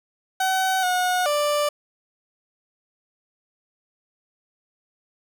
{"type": "tone with pitch steps", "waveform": "30% pulse", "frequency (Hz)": [757, 728, 589], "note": ["F#5", "F#5", "D5"], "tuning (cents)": [39, -28, 5], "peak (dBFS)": -17, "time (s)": [0.4, 1.69], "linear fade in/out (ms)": 5, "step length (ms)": 430, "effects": []}